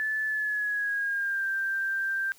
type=tone with pitch glide; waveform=sine; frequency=1739 to 1576.4 Hz; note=A6 to G6; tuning=-21 to +9 cents; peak=-26 dBFS; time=0-2.32 s; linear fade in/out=0 ms; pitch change=-170 cents; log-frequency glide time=0.26-1.47 s; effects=white hiss -57 dBFS RMS until 2.38 s